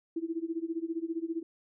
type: tone with tremolo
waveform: sine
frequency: 329.6 Hz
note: E4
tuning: in tune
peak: -28 dBFS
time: 0.16-1.43 s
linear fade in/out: 5 ms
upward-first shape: sine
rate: 15 Hz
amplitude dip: 90%
effects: none